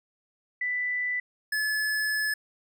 sine / square tone pair in turn, 1985 / 1718.6 Hz, B6 / A6, +8 / -41 cents, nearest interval major second, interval 249 cents, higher first, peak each -26 dBFS, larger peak neither, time 0.61-1.2 / 1.52-2.34 s, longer second, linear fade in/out 5 ms, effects none

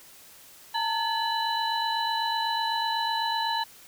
sine tone cluster, 865 / 913 / 1714 / 2978 / 3990 Hz, A5 / A#5 / A6 / F#7 / B7, -30 / -36 / -46 / +11 / +17 cents, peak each -35 / -27 / -34 / -36 / -32 dBFS, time 0.74-3.64 s, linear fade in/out 10 ms, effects white hiss -51 dBFS RMS until 3.87 s

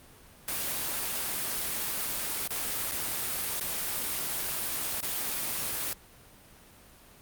white noise with dropouts, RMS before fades -32 dBFS, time 0.48-5.93 s, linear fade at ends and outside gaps 1 ms, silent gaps 2.476-2.506 / 2.912-2.918 / 3.598-3.61 / 5.005-5.028 s, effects pink hiss -54 dBFS RMS until 7.21 s + Opus 32 kbps

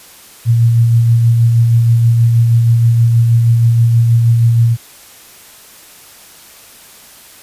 sine tone with tremolo, 116.54 Hz, A#2, in tune, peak -5 dBFS, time 0.45-4.77 s, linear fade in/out 50 ms, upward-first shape sine, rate 6.3 Hz, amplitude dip 30%, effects white hiss -39 dBFS RMS until 7.42 s + resampled to 32000 Hz

